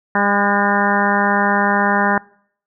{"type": "harmonic tone with a mistuned harmonic", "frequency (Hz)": 201.8, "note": "G#3", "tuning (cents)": -49, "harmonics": [1, 2, 3, 4, 5, 6, 7, 8, 9], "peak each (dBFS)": [-20, -25, -24, -20, -21, -26, -22, -23, -22], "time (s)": [0.15, 2.18], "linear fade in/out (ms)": 2, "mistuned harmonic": 7, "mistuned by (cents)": 37, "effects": ["noise-tail reverb RT60 0.6 s tail -24 dB re dry"]}